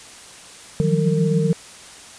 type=tone cluster; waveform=sine; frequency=156.6 / 170.8 / 177.9 / 193.2 / 455.9 Hz; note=D#3 / F3 / F3 / G3 / A#4; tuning=+11 / -38 / +32 / -25 / -39 cents; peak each=-19 / -26 / -22 / -25 / -22 dBFS; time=0.8-1.53 s; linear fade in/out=0 ms; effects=white hiss -41 dBFS RMS until 2.18 s + resampled to 22050 Hz